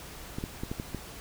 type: clicks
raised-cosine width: 3 ms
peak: -20 dBFS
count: 6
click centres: 0.385 / 0.439 / 0.635 / 0.715 / 0.799 / 0.947 s
effects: added 60 Hz sine -53 dBFS peak until 1.2 s + pink hiss -45 dBFS RMS until 1.2 s